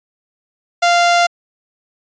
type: tone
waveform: sawtooth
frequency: 695 Hz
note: F5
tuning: 9 cents flat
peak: -6 dBFS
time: 0.82-1.27 s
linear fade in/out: 10 ms
effects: resampled to 16000 Hz